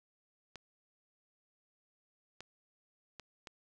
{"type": "clicks", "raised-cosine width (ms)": 0.2, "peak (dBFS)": -29, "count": 4, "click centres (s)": [0.557, 2.406, 3.197, 3.472], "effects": []}